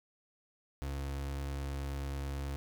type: tone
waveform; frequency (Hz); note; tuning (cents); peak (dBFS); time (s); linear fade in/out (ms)
35% pulse; 69.3; C#2; 0; -34; 0.82-2.56; 0
effects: none